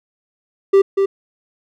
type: tone with echo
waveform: triangle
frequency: 392 Hz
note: G4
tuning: in tune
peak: -5 dBFS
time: 0.73-0.82 s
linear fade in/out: 10 ms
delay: 240 ms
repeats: 1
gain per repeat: -5 dB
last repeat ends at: 1.06 s
effects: none